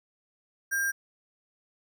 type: tone with sample-and-hold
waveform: sine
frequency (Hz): 1600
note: G6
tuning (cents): +35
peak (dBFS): -25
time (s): 0.71-0.92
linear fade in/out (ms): 20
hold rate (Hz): 7350
effects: none